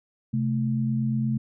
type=tone pair together; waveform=sine; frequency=130.81 / 219.4 Hz; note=C3 / A3; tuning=0 / -5 cents; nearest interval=major sixth; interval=895 cents; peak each=-25 dBFS; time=0.33-1.38 s; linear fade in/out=10 ms; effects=none